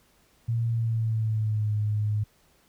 sine tone with pitch glide, 115.8 to 105.58 Hz, A#2 to G#2, -11 to +29 cents, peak -23 dBFS, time 0.48-2.24 s, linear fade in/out 10 ms, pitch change -160 cents, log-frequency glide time 0.7-1.72 s, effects pink hiss -63 dBFS RMS until 2.68 s

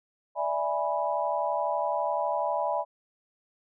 sine chord, E dominant seventh, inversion third, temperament equal with one note detuned, 587.3 / 659.3 / 830.6 / 984.3 Hz, D5 / E5 / G#5 / B5, 0 / 0 / 0 / -6 cents, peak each -31 dBFS, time 0.35-2.85 s, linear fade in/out 50 ms, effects none

